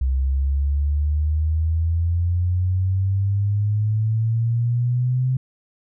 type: exponential sweep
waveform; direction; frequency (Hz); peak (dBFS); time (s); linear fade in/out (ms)
sine; up; 64.7 to 130.1; -17; 0.01-5.37; 5
effects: none